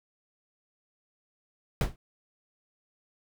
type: noise with exponential decay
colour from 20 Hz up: brown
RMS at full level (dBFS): -18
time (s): 1.81-1.96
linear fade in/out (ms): 1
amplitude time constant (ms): 31
effects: none